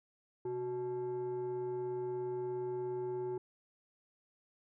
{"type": "tone with frequency modulation", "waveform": "sine", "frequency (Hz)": 370, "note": "F#4", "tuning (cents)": 0, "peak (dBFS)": -34, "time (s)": [0.45, 3.38], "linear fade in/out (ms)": 5, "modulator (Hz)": 499, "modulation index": 0.46, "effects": ["tanh soft clip ceiling -31 dBFS"]}